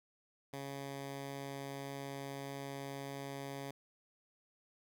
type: tone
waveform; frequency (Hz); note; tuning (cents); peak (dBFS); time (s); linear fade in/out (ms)
10% pulse; 138.59; C#3; 0; -34; 0.53-3.71; 5
effects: none